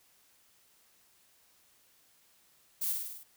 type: noise with echo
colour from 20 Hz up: violet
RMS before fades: -33 dBFS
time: 2.81-2.93 s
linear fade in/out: 10 ms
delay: 51 ms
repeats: 6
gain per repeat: -3 dB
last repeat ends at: 3.236 s
effects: white hiss -66 dBFS RMS until 3.36 s